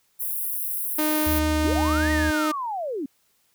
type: high-pass noise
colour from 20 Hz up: white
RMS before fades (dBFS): -28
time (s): 0.19-1.4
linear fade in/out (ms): 20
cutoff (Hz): 10000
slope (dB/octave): 48
type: tone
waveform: sawtooth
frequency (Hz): 306.8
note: D#4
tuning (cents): -24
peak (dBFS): -18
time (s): 0.98-2.52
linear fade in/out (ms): 10
type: tone with vibrato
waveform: triangle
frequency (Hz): 76.6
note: D#2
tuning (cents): -27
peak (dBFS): -22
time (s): 1.26-2.31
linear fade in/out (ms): 10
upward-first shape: sine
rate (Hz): 5.5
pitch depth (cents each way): 36
type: linear two-way sweep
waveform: sine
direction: up then down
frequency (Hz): 246.9 to 1900 to 246.9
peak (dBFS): -26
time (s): 1.64-3.06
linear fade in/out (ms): 5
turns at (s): 2.11
effects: white hiss -66 dBFS RMS until 3.54 s